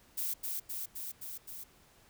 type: noise with echo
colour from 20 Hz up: violet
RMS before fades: -35 dBFS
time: 0.17-0.34 s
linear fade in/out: 10 ms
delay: 260 ms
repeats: 5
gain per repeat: -2 dB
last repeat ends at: 1.64 s
effects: pink hiss -63 dBFS RMS until 2.09 s